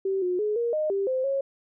sine tone with pitch steps, 386.2 / 360.6 / 421.9 / 470.8 / 615 / 394.3 / 518 / 547 Hz, G4 / F#4 / G#4 / A#4 / D#5 / G4 / C5 / C#5, -26 / -45 / +27 / +17 / -20 / +10 / -17 / -23 cents, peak -23 dBFS, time 0.05-1.41 s, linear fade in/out 5 ms, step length 170 ms, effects none

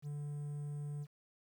triangle tone with quantisation, 146.2 Hz, D3, 7 cents flat, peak -37 dBFS, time 0.02-1.07 s, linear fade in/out 50 ms, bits 11, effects none

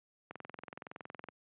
click train, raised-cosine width 0.5 ms, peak -29 dBFS, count 22, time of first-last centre 0.31-1.287 s, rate 21.5 Hz, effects high-pass 150 Hz 12 dB/octave + resampled to 8000 Hz

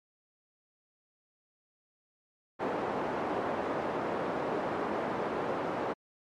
pink band-pass noise, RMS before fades -33 dBFS, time 2.59-5.94 s, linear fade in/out 20 ms, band 320 to 1000 Hz, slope 12 dB/octave, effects MP3 64 kbps

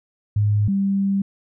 sine tone pair in turn, 104.2 / 196.7 Hz, G#2 / G3, +6 / +6 cents, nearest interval major seventh, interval 1100 cents, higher second, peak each -15 / -17 dBFS, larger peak first, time 0.36-0.68 / 0.68-1.22 s, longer second, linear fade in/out 5 ms, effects none

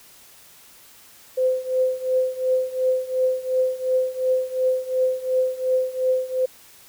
sine tone with tremolo, 514 Hz, C5, 31 cents flat, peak -15 dBFS, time 1.37-6.46 s, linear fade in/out 10 ms, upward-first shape triangle, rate 2.8 Hz, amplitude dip 90%, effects white hiss -49 dBFS RMS until 6.88 s

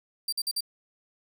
sawtooth tone bursts, 4699 Hz, D8, in tune, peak -24 dBFS, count 4, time 0.28-0.607 s, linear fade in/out 5 ms, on 45 ms, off 49 ms, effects none

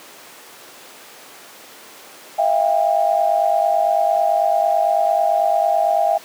sine tone cluster, 646 / 695 / 799 Hz, E5 / F5 / G5, -35 / -9 / +33 cents, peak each -18 dBFS, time 2.38-6.18 s, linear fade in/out 10 ms, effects pink hiss -40 dBFS RMS until 6.24 s + high-pass 400 Hz 12 dB/octave

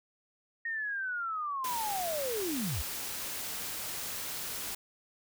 sine linear sweep, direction down, 1864.7 to 54 Hz, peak -32 dBFS, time 0.65-2.82 s, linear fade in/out 5 ms
white noise, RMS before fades -38 dBFS, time 1.64-4.75 s, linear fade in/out 5 ms
effects none

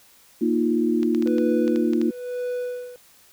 sine chord, Bb suspended fourth, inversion none, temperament just, 233.1 / 310.8 / 349.6 Hz, Bb3 / Eb4 / F4, 0 / -2 / +2 cents, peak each -22 / -23 / -23 dBFS, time 0.41-2.11 s, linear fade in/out 10 ms
clicks, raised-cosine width 0.2 ms, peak -19 dBFS, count 9, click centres 1.031 / 1.148 / 1.224 / 1.274 / 1.383 / 1.679 / 1.76 / 1.934 / 2.015 s
triangle tone with tremolo, 493.9 Hz, B4, in tune, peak -22 dBFS, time 1.26-2.96 s, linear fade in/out 0 ms, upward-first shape sine, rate 1 Hz, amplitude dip 85%
effects white hiss -54 dBFS RMS until 3.32 s

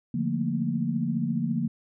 sine chord, Bb major seventh, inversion first, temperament just, 145.68 / 174.81 / 218.5 / 233.1 Hz, D3 / F3 / A3 / Bb3, -14 / +2 / -12 / 0 cents, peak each -31 / -30 / -32 / -28 dBFS, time 0.14-1.68 s, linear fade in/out 5 ms, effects none

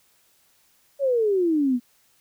sine exponential sweep, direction down, 572 to 236.1 Hz, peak -18 dBFS, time 0.99-1.8 s, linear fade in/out 50 ms, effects white hiss -62 dBFS RMS until 2.2 s

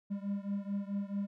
triangle beating tone pair, 198.6 / 203.2 Hz, G3 / G#3, +23 / -38 cents, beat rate 4.6 Hz, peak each -34 / -36 dBFS, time 0.1-1.27 s, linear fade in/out 20 ms, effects none

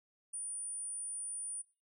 sine tone, 9397 Hz, D9, in tune, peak -39 dBFS, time 0.33-1.62 s, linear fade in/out 10 ms, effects noise-tail reverb RT60 0.3 s tail -17 dB re dry

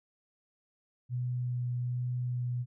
sine tone with vibrato, 123.47 Hz, B2, in tune, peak -30 dBFS, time 1.09-2.66 s, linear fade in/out 50 ms, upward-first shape sine, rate 1.2 Hz, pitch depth 9 cents each way, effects none

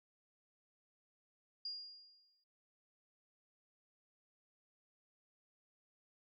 sine tone with exponential decay, 4831 Hz, D8, 48 cents sharp, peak -39 dBFS, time 1.65-2.44 s, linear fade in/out 5 ms, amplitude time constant 170 ms, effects none

